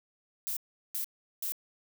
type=noise bursts; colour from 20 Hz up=violet; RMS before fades=-34 dBFS; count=3; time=0.47-1.521 s; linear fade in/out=0 ms; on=97 ms; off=380 ms; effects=none